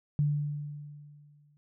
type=tone with exponential decay; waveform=sine; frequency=146.83 Hz; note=D3; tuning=in tune; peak=-22 dBFS; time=0.19-1.57 s; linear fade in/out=0 ms; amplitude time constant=300 ms; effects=none